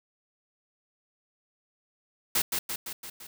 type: noise with echo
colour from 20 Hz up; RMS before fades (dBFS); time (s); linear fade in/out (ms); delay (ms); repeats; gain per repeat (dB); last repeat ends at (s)
white; -25; 2.35-2.42; 5; 170; 5; -4; 3.27
effects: none